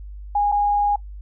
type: tone with dropouts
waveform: sine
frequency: 821 Hz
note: G#5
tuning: 20 cents flat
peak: -16 dBFS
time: 0.35-0.96 s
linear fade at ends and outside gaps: 5 ms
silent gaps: 0.518-0.522 s
effects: noise-tail reverb RT60 0.1 s tail -20 dB re dry + added 50 Hz sine -33 dBFS peak until 1.21 s